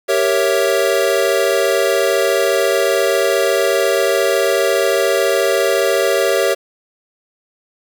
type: chord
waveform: square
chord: G diminished seventh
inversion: none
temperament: equal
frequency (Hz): 392 / 466.2 / 554.4 / 659.3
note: G4 / Bb4 / Db5 / Fb5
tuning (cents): 0 / 0 / 0 / 0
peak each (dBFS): -19 / -20 / -18 / -21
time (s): 0.08-6.55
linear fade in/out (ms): 20
effects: 8-bit